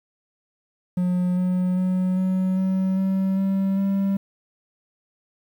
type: tone with pitch steps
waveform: triangle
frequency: 180 / 182.2 / 184.42 / 186.67 / 188.95 / 191.25 / 193.59 / 195.95 Hz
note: F#3 / F#3 / F#3 / F#3 / F#3 / G3 / G3 / G3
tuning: -47 / -26 / -5 / +16 / +37 / -42 / -21 / 0 cents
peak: -17 dBFS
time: 0.97-4.17 s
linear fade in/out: 5 ms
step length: 400 ms
effects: 9-bit